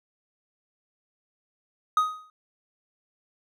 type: tone with exponential decay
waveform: triangle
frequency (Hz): 1252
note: D#6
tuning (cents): +10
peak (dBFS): -14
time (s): 1.97-2.3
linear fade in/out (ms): 2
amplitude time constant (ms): 71
effects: none